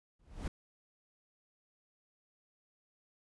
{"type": "noise with exponential growth", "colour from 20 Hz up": "brown", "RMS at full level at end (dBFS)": -32, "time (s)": [0.19, 0.48], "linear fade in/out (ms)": 5, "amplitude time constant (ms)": 62, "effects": ["resampled to 24000 Hz"]}